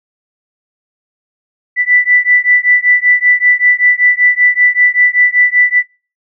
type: beating tone pair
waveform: sine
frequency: 1975.5 / 1980.7 Hz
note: B6 / B6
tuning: 0 / +5 cents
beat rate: 5.2 Hz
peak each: -10 dBFS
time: 1.76-5.83 s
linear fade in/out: 50 ms
effects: noise-tail reverb RT60 0.4 s tail -26 dB re dry